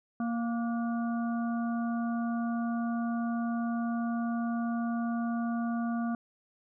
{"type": "harmonic tone with a mistuned harmonic", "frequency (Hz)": 233.1, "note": "A#3", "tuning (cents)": 0, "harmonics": [1, 3, 5, 6], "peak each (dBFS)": [-29, -39, -43, -45], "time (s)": [0.2, 6.15], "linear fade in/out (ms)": 2, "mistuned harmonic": 6, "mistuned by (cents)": 53, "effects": []}